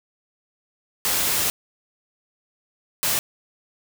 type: noise bursts at uneven times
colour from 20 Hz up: white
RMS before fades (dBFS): -22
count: 2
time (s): 1.05-1.5 / 3.03-3.19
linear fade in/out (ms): 0
effects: none